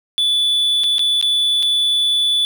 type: tone with dropouts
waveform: triangle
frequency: 3465 Hz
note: A7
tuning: 27 cents flat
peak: -12 dBFS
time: 0.18-2.45 s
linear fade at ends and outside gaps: 0 ms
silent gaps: 0.836-0.841 / 0.983-0.993 / 1.213-1.226 / 1.626-1.63 s
effects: none